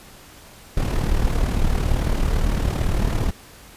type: noise with amplitude modulation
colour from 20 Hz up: brown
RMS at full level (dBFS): -17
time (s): 0.77-3.31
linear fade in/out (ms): 5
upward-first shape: sine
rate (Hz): 37.8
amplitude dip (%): 60
effects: pink hiss -45 dBFS RMS until 3.76 s + resampled to 32000 Hz